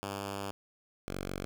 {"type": "tone pair in turn", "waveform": "5% pulse", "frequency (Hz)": [99.3, 46.86], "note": ["G2", "F#1"], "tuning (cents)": [23, 23], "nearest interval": "octave + minor second", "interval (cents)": 1300, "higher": "first", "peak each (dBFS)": -25, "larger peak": "neither", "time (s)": [[0.03, 0.51], [1.08, 1.45]], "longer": "first", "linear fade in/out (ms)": 0, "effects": []}